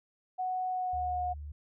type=tone with pitch glide; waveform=sine; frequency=740 to 722.3 Hz; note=F#5 to F#5; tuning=0 to -42 cents; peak=-30 dBFS; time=0.38-1.34 s; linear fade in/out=20 ms; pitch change=-42 cents; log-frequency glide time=0.7-1.22 s
type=tone; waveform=sine; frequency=73.42 Hz; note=D2; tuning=in tune; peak=-39 dBFS; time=0.93-1.52 s; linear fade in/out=5 ms
effects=none